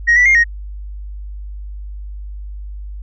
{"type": "tone with pitch steps", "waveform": "sine", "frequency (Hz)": [1881, 1966, 2122, 1871], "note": ["A#6", "B6", "C7", "A#6"], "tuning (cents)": [15, -8, 24, 6], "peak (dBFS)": -6, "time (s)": [0.07, 0.442], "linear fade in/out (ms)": 20, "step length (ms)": 93, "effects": ["tanh soft clip ceiling -5 dBFS", "added 50 Hz sine -26 dBFS peak until 3.02 s"]}